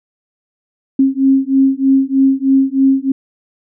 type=beating tone pair; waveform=sine; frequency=267.4 / 270.6 Hz; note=C4 / C#4; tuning=+38 / -42 cents; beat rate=3.2 Hz; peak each=-12 dBFS; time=0.99-3.12 s; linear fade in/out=5 ms; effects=none